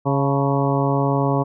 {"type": "harmonic tone with a mistuned harmonic", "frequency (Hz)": 138.59, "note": "C#3", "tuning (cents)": 0, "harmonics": [1, 2, 3, 4, 5, 6, 7, 8], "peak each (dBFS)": [-20, -23, -25, -26, -27, -28, -28, -29], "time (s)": [0.05, 1.44], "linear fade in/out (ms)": 20, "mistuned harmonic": 6, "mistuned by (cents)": 73, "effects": []}